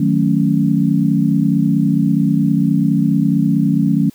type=chord; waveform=sine; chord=D# half-diminished seventh; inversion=none; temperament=equal; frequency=155.56 / 185 / 220 / 277.2 Hz; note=D#3 / F#3 / A3 / C#4; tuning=0 / 0 / 0 / 0 cents; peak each=-17 dBFS; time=0-4.1 s; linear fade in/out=5 ms; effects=white hiss -50 dBFS RMS until 4.14 s